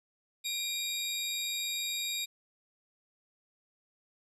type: tone pair together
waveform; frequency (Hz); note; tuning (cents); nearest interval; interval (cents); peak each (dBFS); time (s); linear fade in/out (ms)
25% pulse; 2389 / 3769; D7 / A#7; +29 / +18; minor sixth; 789; -34 / -30; 0.44-2.26; 20
effects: resampled to 32000 Hz